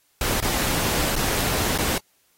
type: noise with dropouts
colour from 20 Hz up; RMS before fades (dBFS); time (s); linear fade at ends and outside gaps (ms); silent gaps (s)
pink; -24; 0.21-1.98; 2; 0.403-0.424 / 1.157-1.162 / 1.778-1.785
effects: white hiss -64 dBFS RMS until 2.37 s + AAC 48 kbps